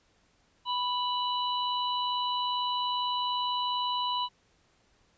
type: harmonic tone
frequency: 987.8 Hz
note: B5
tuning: in tune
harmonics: 1 / 3 / 4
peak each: -29 / -34 / -36 dBFS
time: 0.65-4.29 s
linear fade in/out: 50 ms
effects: pink hiss -67 dBFS RMS until 5.17 s + resampled to 16000 Hz